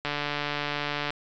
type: click train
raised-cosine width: 0.3 ms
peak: -13 dBFS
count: 155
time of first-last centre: 0.05-1.105 s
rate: 146 Hz
effects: resampled to 16000 Hz